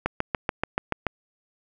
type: click train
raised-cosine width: 0.5 ms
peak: -8 dBFS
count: 8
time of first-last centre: 0.06-1.067 s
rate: 6.95 Hz
effects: none